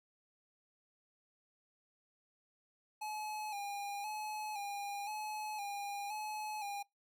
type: tone with vibrato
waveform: square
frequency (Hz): 830.6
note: G#5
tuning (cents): 0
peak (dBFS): -40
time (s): 3.01-6.83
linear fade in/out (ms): 10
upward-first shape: square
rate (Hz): 0.97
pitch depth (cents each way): 47
effects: noise-tail reverb RT60 0.2 s tail -26 dB re dry